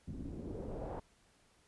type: noise with low-pass filter sweep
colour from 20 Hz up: pink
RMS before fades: -43 dBFS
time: 0.07-1 s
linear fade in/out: 10 ms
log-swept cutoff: 200 to 810 Hz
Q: 2.1
effects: pink hiss -69 dBFS RMS until 1.67 s + resampled to 24000 Hz